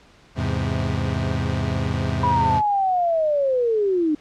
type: chord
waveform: 30% pulse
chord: E augmented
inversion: none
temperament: equal with one note detuned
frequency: 82.03 / 103.83 / 130.81 Hz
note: E2 / G#2 / B#2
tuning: -8 / 0 / 0 cents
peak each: -23 dBFS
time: 0.35-2.62 s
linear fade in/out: 50 ms
type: linear sweep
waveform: sine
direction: down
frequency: 987.8 to 293.7 Hz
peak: -17 dBFS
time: 2.23-4.15 s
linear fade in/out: 5 ms
effects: pink hiss -52 dBFS RMS until 4.2 s + low-pass 5000 Hz 12 dB/octave